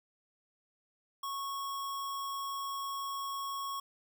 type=tone with sample-and-hold; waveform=sine; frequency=1102 Hz; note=C#6; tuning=11 cents flat; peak=-35 dBFS; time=1.23-3.8 s; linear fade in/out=5 ms; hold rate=4410 Hz; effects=none